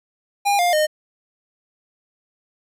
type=tone with pitch steps; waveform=square; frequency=809 / 704.3 / 613.1 Hz; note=G#5 / F5 / D#5; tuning=-46 / +14 / -26 cents; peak=-16 dBFS; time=0.45-0.87 s; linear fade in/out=20 ms; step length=140 ms; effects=resampled to 32000 Hz